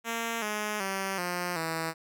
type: tone with pitch steps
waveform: 5% pulse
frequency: 230 / 210.9 / 193.41 / 177.35 / 162.63 Hz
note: A#3 / G#3 / G3 / F3 / E3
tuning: -23 / +27 / -23 / +27 / -23 cents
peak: -19 dBFS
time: 0.04-1.94 s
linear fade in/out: 50 ms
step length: 380 ms
effects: none